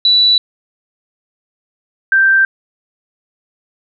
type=tone pair in turn; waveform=sine; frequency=3951 / 1568 Hz; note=B7 / G6; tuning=0 / 0 cents; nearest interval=octave + major third; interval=1600 cents; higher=first; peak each=-7 dBFS; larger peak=neither; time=0.05-0.38 / 2.12-2.45 s; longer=neither; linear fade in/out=2 ms; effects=none